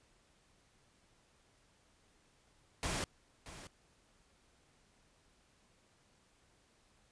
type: noise with echo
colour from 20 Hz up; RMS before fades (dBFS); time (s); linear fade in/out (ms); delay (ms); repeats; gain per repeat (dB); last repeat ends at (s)
pink; -37; 2.83-3.04; 0; 630; 1; -14; 3.67
effects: pink hiss -70 dBFS RMS until 7.11 s + resampled to 22050 Hz